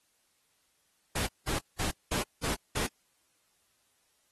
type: noise bursts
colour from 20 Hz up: pink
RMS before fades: -32 dBFS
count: 6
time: 1.15-2.87 s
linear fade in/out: 10 ms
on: 120 ms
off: 200 ms
effects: white hiss -72 dBFS RMS until 4.31 s + AAC 32 kbps